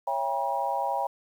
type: chord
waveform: sine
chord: C# diminished seventh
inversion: none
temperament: just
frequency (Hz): 554.4 / 665.2 / 798.3 / 957.9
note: C#5 / E5 / G5 / Bb5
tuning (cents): 0 / +16 / +31 / +47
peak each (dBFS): -33 / -34 / -29 / -30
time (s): 0.07-1.07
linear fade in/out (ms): 5
effects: 9-bit